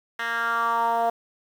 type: tone with band-pass filter sweep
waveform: 10% pulse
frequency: 231.9 Hz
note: A#3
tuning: 9 cents flat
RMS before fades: -24 dBFS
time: 0.19-1.1 s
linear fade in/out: 5 ms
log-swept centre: 2000 to 690 Hz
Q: 3.9
effects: 8-bit